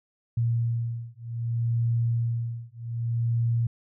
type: beating tone pair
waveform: sine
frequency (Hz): 116.54 / 117.18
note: A#2 / A#2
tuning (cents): 0 / +9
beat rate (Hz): 0.64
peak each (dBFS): -27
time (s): 0.37-3.67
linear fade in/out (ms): 5
effects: none